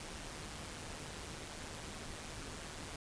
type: noise with amplitude modulation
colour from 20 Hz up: pink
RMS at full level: -44 dBFS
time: 0-2.96 s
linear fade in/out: 2 ms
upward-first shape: sine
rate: 155 Hz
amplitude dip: 55%
effects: resampled to 22050 Hz